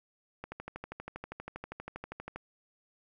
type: click train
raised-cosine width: 0.5 ms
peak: -25 dBFS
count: 25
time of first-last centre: 0.44-2.36 s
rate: 12.5 Hz
effects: none